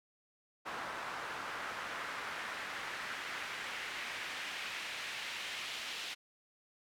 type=noise with band-pass filter sweep; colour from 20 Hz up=pink; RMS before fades=-42 dBFS; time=0.65-6.15 s; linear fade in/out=20 ms; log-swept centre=1200 to 3000 Hz; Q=1.4; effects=none